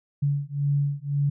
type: beating tone pair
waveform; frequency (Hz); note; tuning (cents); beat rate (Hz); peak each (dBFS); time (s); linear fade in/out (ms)
sine; 141.7 / 143.6; C#3 / D3; +38 / -39; 1.9; -25; 0.22-1.3; 10
effects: none